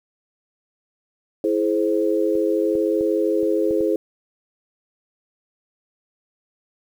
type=chord; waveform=sine; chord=E augmented; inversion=none; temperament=equal with one note detuned; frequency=329.6 / 422.6 / 523.3 Hz; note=E4 / G#4 / B#4; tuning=0 / +30 / 0 cents; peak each=-21 / -21 / -23 dBFS; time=1.44-3.96 s; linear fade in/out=2 ms
type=clicks; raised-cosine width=2 ms; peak=-27 / -22 / -21 / -26 / -20 / -22 dBFS; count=6; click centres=2.354 / 2.754 / 3.01 / 3.431 / 3.709 / 3.808 s
effects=8-bit